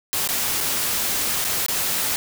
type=noise with dropouts; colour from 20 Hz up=white; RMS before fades=-23 dBFS; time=0.13-2.16 s; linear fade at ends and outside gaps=0 ms; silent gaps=0.275-0.289 / 0.605-0.609 / 1.443-1.449 / 1.663-1.684 s; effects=none